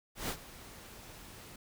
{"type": "noise with ADSR envelope", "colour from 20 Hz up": "pink", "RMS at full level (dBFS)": -35, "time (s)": [0.15, 1.56], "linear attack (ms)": 140, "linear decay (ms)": 71, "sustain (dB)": -16, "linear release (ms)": 4, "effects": []}